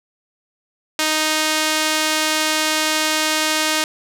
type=tone with band-pass filter; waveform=sawtooth; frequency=310.9 Hz; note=D#4; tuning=1 cent flat; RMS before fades=-19 dBFS; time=0.99-3.84 s; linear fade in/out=2 ms; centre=5000 Hz; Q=0.5; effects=none